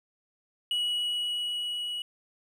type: tone with level ramp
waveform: triangle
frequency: 2923 Hz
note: F#7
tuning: 22 cents flat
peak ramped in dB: -24 to -30 dBFS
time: 0.71-2.02 s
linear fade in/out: 2 ms
effects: 11-bit